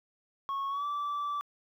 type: tone with pitch glide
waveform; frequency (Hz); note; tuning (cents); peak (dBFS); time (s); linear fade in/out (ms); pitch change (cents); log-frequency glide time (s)
sine; 1100 to 1161.4; C#6 to D6; -14 to -20; -28; 0.49-1.41; 0; +94; 0.69-0.85
effects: tanh soft clip ceiling -30 dBFS + 11-bit